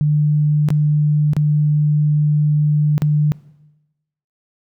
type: tone with dropouts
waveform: sine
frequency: 149.6 Hz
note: D3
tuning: 32 cents sharp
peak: -12 dBFS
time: 0.01-3.32 s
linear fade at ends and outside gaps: 0 ms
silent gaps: 0.687-0.704 / 1.334-1.366 / 2.98-3.02 s
effects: noise-tail reverb RT60 1.0 s tail -20 dB re dry